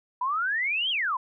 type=exponential two-way sweep; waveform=sine; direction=up then down; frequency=967 to 3307 to 967 Hz; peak=-24 dBFS; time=0.21-1.17 s; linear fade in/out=5 ms; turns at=0.9 s; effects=none